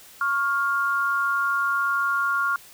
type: tone pair together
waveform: sine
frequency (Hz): 1108 / 1403.6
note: C#6 / F6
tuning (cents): -1 / +8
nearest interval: major third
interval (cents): 409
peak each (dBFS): -25 / -22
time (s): 0.21-2.56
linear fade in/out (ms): 2
effects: white hiss -48 dBFS RMS until 2.73 s